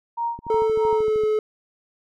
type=tone with tremolo; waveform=sine; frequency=935 Hz; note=A#5; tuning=5 cents sharp; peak=-21 dBFS; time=0.17-1.09 s; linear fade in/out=10 ms; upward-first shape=sine; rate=3.1 Hz; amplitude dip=100%
type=click train; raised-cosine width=3 ms; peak=-25 dBFS; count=12; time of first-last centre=0.39-1.236 s; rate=13 Hz
type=tone with pitch glide; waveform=triangle; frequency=440 to 429.5 Hz; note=A4 to A4; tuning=0 to -42 cents; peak=-16 dBFS; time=0.5-1.39 s; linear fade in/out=2 ms; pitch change=-42 cents; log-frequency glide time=0.66-1.26 s
effects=none